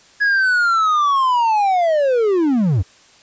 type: linear sweep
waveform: triangle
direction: down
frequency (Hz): 1679 to 79.1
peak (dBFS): -11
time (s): 0.2-2.83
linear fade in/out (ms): 20
effects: white hiss -49 dBFS RMS until 3.22 s + resampled to 16000 Hz